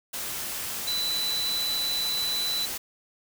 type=tone in noise; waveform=sine; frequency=3983 Hz; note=B7; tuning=14 cents sharp; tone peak=-26 dBFS; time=0.87-2.66 s; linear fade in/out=10 ms; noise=white; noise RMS=-33 dBFS; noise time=0.13-2.78 s; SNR=+4 dB; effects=none